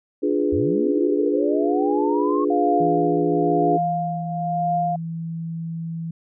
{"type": "chord", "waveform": "sine", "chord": "D diminished seventh", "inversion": "none", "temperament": "equal", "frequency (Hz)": [293.7, 349.2, 415.3, 493.9], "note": ["D4", "F4", "Ab4", "Cb5"], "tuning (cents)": [0, 0, 0, 0], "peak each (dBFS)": [-22, -24, -22, -28], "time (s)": [0.22, 3.78], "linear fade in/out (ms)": 20}
{"type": "linear sweep", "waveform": "sine", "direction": "up", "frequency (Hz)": [71.7, 1100], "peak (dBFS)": -25, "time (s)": [0.52, 2.45], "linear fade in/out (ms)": 10}
{"type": "tone with tremolo", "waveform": "sine", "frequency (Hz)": 702, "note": "F5", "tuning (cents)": 9, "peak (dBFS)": -18, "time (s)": [2.5, 4.96], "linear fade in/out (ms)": 5, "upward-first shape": "triangle", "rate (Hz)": 1, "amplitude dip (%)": 75}
{"type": "tone", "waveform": "sine", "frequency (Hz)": 164.81, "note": "E3", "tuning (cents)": 0, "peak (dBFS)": -26, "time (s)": [2.8, 6.11], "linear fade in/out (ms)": 5}
{"effects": []}